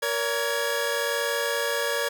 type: tone cluster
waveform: sawtooth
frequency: 468.2 / 569 / 1666 Hz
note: A#4 / C#5 / G#6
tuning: +8 / +45 / +5 cents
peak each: -25 dBFS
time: 0.02-2.09 s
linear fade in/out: 10 ms
effects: none